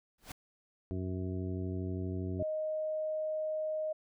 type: noise with exponential growth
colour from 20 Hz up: pink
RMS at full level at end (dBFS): -39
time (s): 0.18-0.32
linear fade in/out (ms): 5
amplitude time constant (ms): 30
type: harmonic tone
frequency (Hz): 92.5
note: F#2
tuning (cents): 0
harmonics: 1 / 2 / 3 / 4 / 5 / 7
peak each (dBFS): -36 / -41 / -41 / -42 / -52 / -51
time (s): 0.91-2.43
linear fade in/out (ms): 0
type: tone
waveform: sine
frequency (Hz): 622.3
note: D#5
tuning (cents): 0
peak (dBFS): -32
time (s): 2.39-3.93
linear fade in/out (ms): 10
effects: none